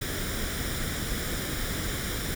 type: noise with comb filter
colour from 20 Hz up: pink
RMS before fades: -31 dBFS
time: 0.01-2.35 s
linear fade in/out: 10 ms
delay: 0.56 ms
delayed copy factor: +0.6
effects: none